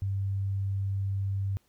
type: tone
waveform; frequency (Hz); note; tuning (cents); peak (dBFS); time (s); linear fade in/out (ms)
sine; 98; G2; 0; -27; 0.02-1.57; 0
effects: pink hiss -69 dBFS RMS until 1.68 s